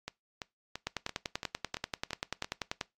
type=two click trains; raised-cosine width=0.2 ms; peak=-15 / -20 dBFS; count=21 / 8; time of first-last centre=0.87-2.812 / 0.08-2.445 s; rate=10.3 / 2.96 Hz; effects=noise-tail reverb RT60 0.2 s tail -22 dB re dry + AAC 48 kbps